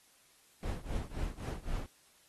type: noise with tremolo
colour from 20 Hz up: brown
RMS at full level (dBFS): -34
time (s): 0.63-1.86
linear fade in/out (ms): 0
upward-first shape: triangle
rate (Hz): 3.8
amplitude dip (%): 95
effects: white hiss -65 dBFS RMS until 2.28 s + AAC 32 kbps